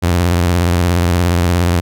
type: tone with vibrato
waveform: sawtooth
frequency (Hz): 87.31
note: F2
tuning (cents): 0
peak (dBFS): -7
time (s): 0.02-1.81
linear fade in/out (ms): 20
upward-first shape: square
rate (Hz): 17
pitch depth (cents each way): 72
effects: none